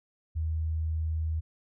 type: tone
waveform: sine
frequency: 79.6 Hz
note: D#2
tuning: 40 cents sharp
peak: -27 dBFS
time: 0.35-1.41 s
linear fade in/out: 20 ms
effects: none